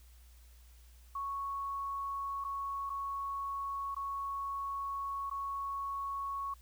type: tone with dropouts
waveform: sine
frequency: 1108 Hz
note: C#6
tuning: 1 cent flat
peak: -35 dBFS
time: 1.15-6.54 s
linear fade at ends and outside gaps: 5 ms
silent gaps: 2.442-2.447 / 2.896-2.9 / 3.947-3.964 / 5.299-5.311 s
effects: added 60 Hz sine -55 dBFS peak until 6.61 s + white hiss -66 dBFS RMS until 6.61 s